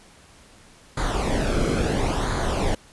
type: noise with flanger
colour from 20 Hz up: brown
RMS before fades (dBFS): -23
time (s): 0.97-2.75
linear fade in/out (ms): 5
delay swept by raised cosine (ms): 0.36 to 1.11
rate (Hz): 0.73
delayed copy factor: -0.65
effects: pink hiss -51 dBFS RMS until 2.92 s + resampled to 24000 Hz